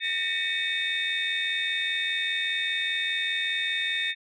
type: tone cluster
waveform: sine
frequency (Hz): 1808 / 1893 / 2250 / 2558 / 3643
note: A6 / A#6 / C#7 / D#7 / A#7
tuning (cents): +47 / +26 / +25 / +47 / -41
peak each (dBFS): -31 / -33 / -32 / -34 / -28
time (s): 0-4.15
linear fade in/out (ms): 50
effects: tanh soft clip ceiling -18 dBFS